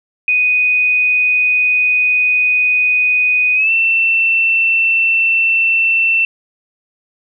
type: tone with pitch glide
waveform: sine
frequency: 2489 to 2683 Hz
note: D#7 to E7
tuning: 0 to +30 cents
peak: -10 dBFS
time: 0.28-6.25 s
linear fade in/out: 2 ms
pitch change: +130 cents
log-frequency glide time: 3.55-3.71 s
effects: none